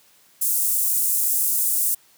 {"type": "high-pass noise", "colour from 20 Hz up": "pink", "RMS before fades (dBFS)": -21, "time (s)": [0.41, 1.95], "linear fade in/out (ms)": 10, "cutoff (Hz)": 8700, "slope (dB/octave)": 24, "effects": ["white hiss -56 dBFS RMS until 2.17 s", "high-pass 100 Hz 12 dB/octave"]}